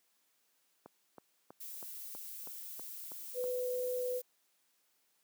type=click train; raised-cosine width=1 ms; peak=-35 dBFS; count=9; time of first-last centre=0.86-3.441 s; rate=3.1 Hz
type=noise; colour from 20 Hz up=violet; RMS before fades=-46 dBFS; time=1.6-4.22 s; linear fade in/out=10 ms
type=tone; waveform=sine; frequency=500 Hz; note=B4; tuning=21 cents sharp; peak=-33 dBFS; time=3.34-4.22 s; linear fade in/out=50 ms
effects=white hiss -75 dBFS RMS until 5.23 s + high-pass 200 Hz 12 dB/octave